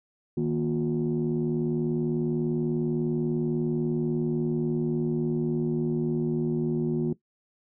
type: tone cluster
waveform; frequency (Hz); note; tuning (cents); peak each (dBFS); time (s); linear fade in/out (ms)
sine; 155.3 / 235.4 / 358.9; D#3 / A#3 / F4; -3 / +17 / +47; -27; 0.37-7.13; 5
effects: noise-tail reverb RT60 0.1 s tail -17 dB re dry + tanh soft clip ceiling -18 dBFS